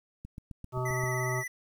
click train, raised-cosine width 5 ms, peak -29 dBFS, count 7, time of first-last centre 0.25-1.037 s, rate 7.62 Hz
harmonic tone, 126.9 Hz, B2, 47 cents sharp, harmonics 1 / 3 / 5 / 7 / 9 / 10, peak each -31 / -36 / -38 / -39 / -41 / -41 dBFS, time 0.72-1.44 s, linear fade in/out 50 ms
square tone with vibrato, 1975.5 Hz, B6, in tune, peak -35 dBFS, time 0.85-1.48 s, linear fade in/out 10 ms, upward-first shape square, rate 17 Hz, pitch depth 27 cents each way
effects 10-bit

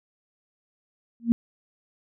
sine tone with exponential growth, 233.1 Hz, A#3, in tune, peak -11 dBFS, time 1.2-1.32 s, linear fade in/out 0 ms, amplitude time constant 24 ms, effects none

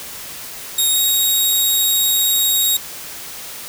10% pulse tone with pitch glide, 3749 to 3777 Hz, A#7 to A#7, +9 to +22 cents, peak -7 dBFS, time 0.78-2.77 s, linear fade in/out 5 ms, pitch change +13 cents, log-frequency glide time 0.93-0.99 s, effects white hiss -32 dBFS RMS until 3.68 s

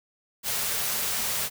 white band-stop noise, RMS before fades -28 dBFS, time 0.43-1.5 s, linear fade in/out 50 ms, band 250 to 370 Hz, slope 96 dB/octave, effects none

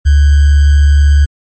sine tone with sample-and-hold, 72 Hz, D2, 34 cents flat, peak -3 dBFS, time 0.05-1.26 s, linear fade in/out 20 ms, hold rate 1575 Hz, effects MP3 32 kbps

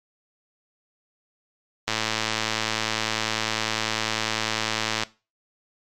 click train, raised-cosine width 0.2 ms, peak -6 dBFS, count 348, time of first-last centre 1.88-5.035 s, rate 110 Hz, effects noise-tail reverb RT60 0.3 s tail -19 dB re dry + MP3 96 kbps

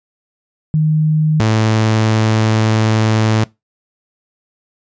sine / sawtooth tone pair in turn, 155 / 109.92 Hz, D#3 / A2, -6 / -1 cents, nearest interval tritone, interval 595 cents, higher first, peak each -10 / -7 dBFS, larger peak second, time 0.74-1.4 / 1.4-3.44 s, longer second, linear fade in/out 0 ms, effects noise-tail reverb RT60 0.2 s tail -22 dB re dry + resampled to 16000 Hz

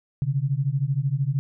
sine beating tone pair, 131.4 / 144.4 Hz, C3 / D3, +8 / -29 cents, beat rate 13 Hz, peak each -24 dBFS, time 0.22-1.39 s, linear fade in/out 0 ms, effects none

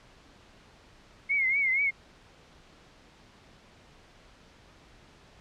sine tone with vibrato, 2161 Hz, C#7, 45 cents flat, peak -23 dBFS, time 1.29-1.91 s, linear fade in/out 20 ms, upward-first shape triangle, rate 4.2 Hz, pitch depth 110 cents each way, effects pink hiss -56 dBFS RMS until 5.4 s + low-pass 5000 Hz 12 dB/octave

